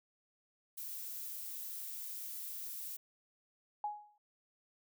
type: noise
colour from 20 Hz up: violet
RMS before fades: -44 dBFS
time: 0.77-2.97 s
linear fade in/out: 10 ms
type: tone with exponential decay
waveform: sine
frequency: 835 Hz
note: G#5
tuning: 9 cents sharp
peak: -32 dBFS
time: 3.84-4.18 s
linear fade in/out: 2 ms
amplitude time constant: 72 ms
effects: none